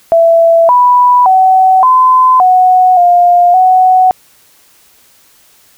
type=tone with pitch steps; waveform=sine; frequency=666 / 986 / 754 / 1022 / 738 / 705 / 743 Hz; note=E5 / B5 / F#5 / C6 / F#5 / F5 / F#5; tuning=+18 / -3 / +32 / -41 / -5 / +16 / +7 cents; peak=-3 dBFS; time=0.12-4.11 s; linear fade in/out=0 ms; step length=570 ms; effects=white hiss -46 dBFS RMS until 5.77 s